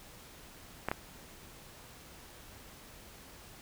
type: clicks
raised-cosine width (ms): 0.5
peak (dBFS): -16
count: 2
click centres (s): 0.886 / 0.915
effects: pink hiss -53 dBFS RMS until 3.61 s